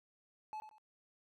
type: tone with echo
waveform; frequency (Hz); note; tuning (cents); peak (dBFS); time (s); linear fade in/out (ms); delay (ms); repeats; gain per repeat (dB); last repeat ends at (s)
triangle; 861; A5; -38; -39; 0.53-0.6; 0; 91; 2; -10; 0.782
effects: none